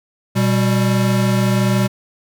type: tone pair together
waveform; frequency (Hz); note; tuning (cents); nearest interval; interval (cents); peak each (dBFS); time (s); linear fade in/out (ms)
square; 121.78 / 195.9; B2 / G3; -24 / -1; minor sixth; 823; -17; 0.35-1.88; 20
effects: none

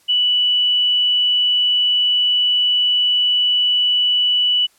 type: tone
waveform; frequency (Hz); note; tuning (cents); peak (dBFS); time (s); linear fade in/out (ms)
sine; 2960; F#7; 0; -13; 0.08-4.67; 20
effects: white hiss -56 dBFS RMS until 4.78 s + low-pass 12000 Hz 12 dB/octave

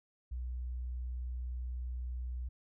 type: tone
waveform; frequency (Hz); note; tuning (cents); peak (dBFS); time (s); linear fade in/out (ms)
sine; 61.74; B1; 0; -36; 0.31-2.49; 10
effects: none

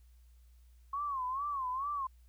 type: tone with vibrato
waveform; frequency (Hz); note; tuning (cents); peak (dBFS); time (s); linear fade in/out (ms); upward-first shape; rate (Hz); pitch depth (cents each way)
sine; 1084; C#6; -39; -33; 0.93-2.07; 5; sine; 2.3; 140
effects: added 60 Hz sine -57 dBFS peak until 2.28 s + white hiss -75 dBFS RMS until 2.28 s

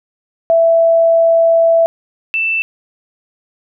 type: tone pair in turn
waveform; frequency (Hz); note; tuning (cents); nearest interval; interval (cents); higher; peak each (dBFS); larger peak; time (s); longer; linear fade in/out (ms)
sine; 663 / 2658; E5 / E7; +10 / +14; 2 octaves; 2404; second; -7 / -13; first; 0.5-1.86 / 2.34-2.62; first; 0
effects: none

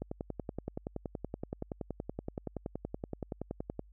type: click train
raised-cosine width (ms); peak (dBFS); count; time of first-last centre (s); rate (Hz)
2; -23; 41; 0.02-3.794; 10.6
effects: added 50 Hz sine -55 dBFS peak until 3.92 s

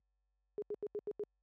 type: tone bursts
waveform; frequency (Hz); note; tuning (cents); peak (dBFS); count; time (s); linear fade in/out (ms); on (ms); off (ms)
sine; 415.3; G#4; 0; -36; 6; 0.58-1.236; 0; 41; 82
effects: added 50 Hz sine -62 dBFS peak until 1.42 s + high-pass 150 Hz 12 dB/octave

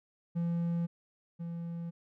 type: tone pair in turn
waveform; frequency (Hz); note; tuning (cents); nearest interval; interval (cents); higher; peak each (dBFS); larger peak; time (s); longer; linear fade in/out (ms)
triangle; 170.1 / 169.16; F3 / E3; -45 / +45; unison; 10; first; -27 / -34; first; 0.35-0.87 / 1.39-1.91; neither; 20
effects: none

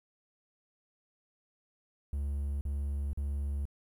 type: tone bursts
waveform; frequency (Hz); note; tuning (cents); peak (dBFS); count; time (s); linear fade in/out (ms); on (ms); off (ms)
triangle; 70.8; C#2; +37; -29; 3; 2.13-3.654; 0; 480; 42
effects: 11-bit

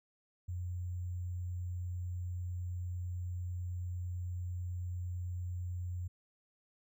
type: tone with sample-and-hold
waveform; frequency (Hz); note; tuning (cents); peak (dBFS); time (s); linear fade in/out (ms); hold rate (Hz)
sine; 89.1; F2; +35; -36; 0.48-6.08; 10; 7350
effects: none

